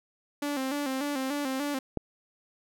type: tone with vibrato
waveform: sawtooth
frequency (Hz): 276.2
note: C#4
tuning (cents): -6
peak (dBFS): -25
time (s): 0.42-1.79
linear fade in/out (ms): 5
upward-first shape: square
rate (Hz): 3.4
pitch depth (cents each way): 80
type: click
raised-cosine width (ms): 2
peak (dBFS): -16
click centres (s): 1.973
effects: none